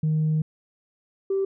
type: tone pair in turn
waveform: sine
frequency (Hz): 155.56 / 388.8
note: D#3 / G4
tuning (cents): 0 / -14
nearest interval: octave + major third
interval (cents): 1586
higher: second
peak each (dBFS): -18 / -20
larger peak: first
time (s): 0.03-0.42 / 1.3-1.45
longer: first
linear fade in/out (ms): 5
effects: tanh soft clip ceiling -17 dBFS